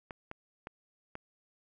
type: clicks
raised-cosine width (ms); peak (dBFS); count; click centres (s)
0.5; -26; 4; 0.108 / 0.314 / 0.671 / 1.154
effects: none